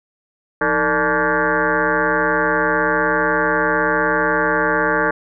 sine tone with frequency modulation, 1010 Hz, B5, 39 cents sharp, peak -14 dBFS, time 0.61-5.11 s, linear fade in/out 5 ms, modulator 139 Hz, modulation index 5.2, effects none

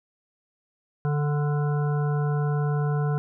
harmonic tone with a mistuned harmonic, 146.83 Hz, D3, in tune, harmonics 1 / 3 / 5 / 7 / 9 / 10, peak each -22 / -32 / -36 / -39 / -41 / -42 dBFS, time 1.05-3.18 s, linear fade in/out 0 ms, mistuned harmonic 9, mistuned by +25 cents, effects none

